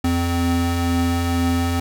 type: tone pair together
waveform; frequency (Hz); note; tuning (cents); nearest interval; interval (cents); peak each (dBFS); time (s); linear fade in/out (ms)
square; 85.47 / 258.5; F2 / C4; -37 / -21; octave + perfect fifth; 1916; -21; 0.04-1.8; 5
effects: none